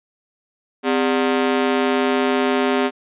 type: ring-modulated tone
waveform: sawtooth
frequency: 330.6 Hz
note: E4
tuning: 5 cents sharp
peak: -9 dBFS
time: 0.83-2.91 s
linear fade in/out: 50 ms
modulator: 73 Hz
effects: resampled to 8000 Hz